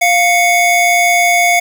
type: tone pair together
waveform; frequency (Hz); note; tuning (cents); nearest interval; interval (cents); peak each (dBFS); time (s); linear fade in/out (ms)
square; 698.7 / 2217; F5 / C#7; +1 / 0; octave + minor sixth; 1999; -12; 0.01-1.6; 10
effects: none